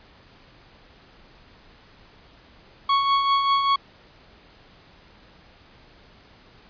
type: tone with tremolo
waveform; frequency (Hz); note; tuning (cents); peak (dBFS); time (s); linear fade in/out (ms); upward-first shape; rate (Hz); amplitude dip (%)
45% pulse; 1108.7; C#6; 0; -16; 2.89-3.76; 5; triangle; 5.1; 50
effects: pink hiss -52 dBFS RMS until 6.69 s + resampled to 11025 Hz